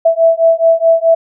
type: beating tone pair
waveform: sine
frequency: 657 / 661.7 Hz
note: E5 / E5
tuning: -6 / +6 cents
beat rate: 4.7 Hz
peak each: -10 dBFS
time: 0.05-1.15 s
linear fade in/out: 10 ms
effects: none